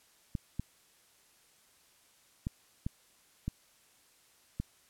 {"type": "clicks", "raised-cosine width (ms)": 5, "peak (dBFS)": -21, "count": 6, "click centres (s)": [0.352, 0.596, 2.469, 2.865, 3.48, 4.6], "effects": ["white hiss -65 dBFS RMS until 4.89 s", "low-pass 12000 Hz 12 dB/octave"]}